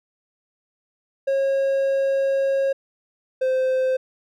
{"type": "tone pair in turn", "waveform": "triangle", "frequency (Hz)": [544, 518.9], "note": ["C#5", "C5"], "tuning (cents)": [-33, -14], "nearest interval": "minor second", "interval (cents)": 81, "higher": "first", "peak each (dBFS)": -16, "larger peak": "neither", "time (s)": [[1.27, 2.73], [3.41, 3.97]], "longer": "first", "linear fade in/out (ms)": 10, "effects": []}